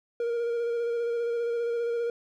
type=tone with vibrato; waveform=triangle; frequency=469.8 Hz; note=A#4; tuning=13 cents sharp; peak=-24 dBFS; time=0.2-2.1 s; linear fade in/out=2 ms; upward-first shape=square; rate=15 Hz; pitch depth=17 cents each way; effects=none